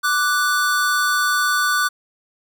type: tone pair together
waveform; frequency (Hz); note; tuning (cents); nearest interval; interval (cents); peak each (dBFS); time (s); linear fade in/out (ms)
square; 1173 / 1483; D6 / F#6; -2 / +4; major third; 406; -21 / -19; 0.03-1.89; 20
effects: none